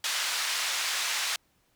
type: band-pass noise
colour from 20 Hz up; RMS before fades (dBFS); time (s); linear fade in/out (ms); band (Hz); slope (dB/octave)
white; -30; 0.04-1.36; 2; 1100 to 5400; 12
effects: pink hiss -69 dBFS RMS until 1.75 s